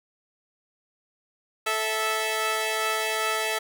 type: tone pair together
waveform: 10% pulse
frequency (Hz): 437.9 / 655.6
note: A4 / E5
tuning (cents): -8 / -10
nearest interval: perfect fifth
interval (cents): 698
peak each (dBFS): -19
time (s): 1.66-3.59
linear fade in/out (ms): 10
effects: none